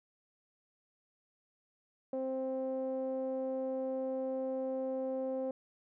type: tone with low-pass filter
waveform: sawtooth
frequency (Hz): 262.4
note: C4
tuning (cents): +5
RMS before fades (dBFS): -36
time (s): 2.13-5.51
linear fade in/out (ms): 2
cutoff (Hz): 590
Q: 8.5
effects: none